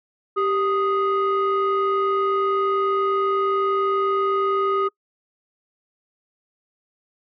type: tone pair together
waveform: sine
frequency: 392 / 1244.5 Hz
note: G4 / D#6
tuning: 0 / 0 cents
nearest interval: octave + minor sixth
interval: 2000 cents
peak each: -19 dBFS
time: 0.36-4.89 s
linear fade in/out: 20 ms
effects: noise-tail reverb RT60 0.1 s tail -25 dB re dry + tanh soft clip ceiling -15 dBFS